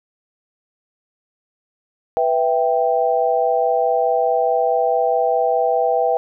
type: chord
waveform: sine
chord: E minor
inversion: second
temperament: equal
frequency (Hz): 493.9 / 659.3 / 784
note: B4 / E5 / G5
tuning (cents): 0 / 0 / 0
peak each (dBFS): -19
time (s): 2.17-6.17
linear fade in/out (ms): 0
effects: none